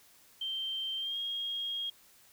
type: tone with pitch glide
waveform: sine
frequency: 3136 to 3260 Hz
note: G7 to G#7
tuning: 0 to -33 cents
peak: -33 dBFS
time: 0.41-1.9 s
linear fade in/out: 5 ms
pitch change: +67 cents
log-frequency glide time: 0.98-1.18 s
effects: white hiss -61 dBFS RMS until 2.32 s